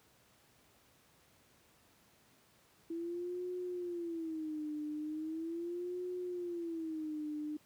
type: tone with vibrato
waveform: sine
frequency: 329.6 Hz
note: E4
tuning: in tune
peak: -37 dBFS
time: 2.9-7.57 s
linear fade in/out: 5 ms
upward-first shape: sine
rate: 0.39 Hz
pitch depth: 160 cents each way
effects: pink hiss -67 dBFS RMS until 7.65 s + high-pass 80 Hz 12 dB/octave